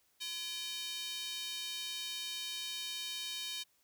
square tone with high-pass filter, 340.5 Hz, F4, 44 cents flat, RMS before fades -41 dBFS, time 0.2-3.64 s, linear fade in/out 20 ms, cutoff 3400 Hz, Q 2.9, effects white hiss -73 dBFS RMS until 3.83 s

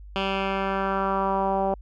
10% pulse tone with low-pass filter sweep, 194.1 Hz, G3, 17 cents flat, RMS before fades -25 dBFS, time 0.16-1.74 s, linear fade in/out 0 ms, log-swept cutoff 3100 to 700 Hz, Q 2.5, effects added 50 Hz sine -40 dBFS peak until 1.81 s

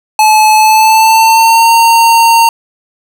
square tone with pitch glide, 862 to 918.5 Hz, A5 to A#5, -36 to -26 cents, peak -4 dBFS, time 0.19-2.49 s, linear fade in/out 2 ms, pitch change +110 cents, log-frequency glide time 0.55-1.71 s, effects none

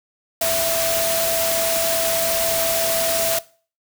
sine tone in noise, 663 Hz, E5, 10 cents sharp, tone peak -20 dBFS, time 0.41-3.39 s, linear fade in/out 5 ms, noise white, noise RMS -22 dBFS, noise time 0.41-3.39 s, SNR -1 dB, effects noise-tail reverb RT60 0.4 s tail -20 dB re dry

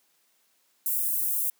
white high-pass noise, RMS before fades -27 dBFS, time 0.86-1.5 s, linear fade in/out 2 ms, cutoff 10000 Hz, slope 24 dB/octave, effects white hiss -68 dBFS RMS until 1.59 s + high-pass 200 Hz 12 dB/octave

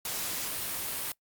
white noise, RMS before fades -34 dBFS, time 0.05-1.12 s, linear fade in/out 2 ms, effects noise-tail reverb RT60 0.1 s tail -23 dB re dry + Opus 48 kbps

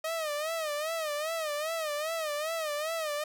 sawtooth tone with vibrato, 622.3 Hz, D#5, in tune, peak -27 dBFS, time 0.04-3.24 s, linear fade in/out 5 ms, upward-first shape sine, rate 2.5 Hz, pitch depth 110 cents each way, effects none

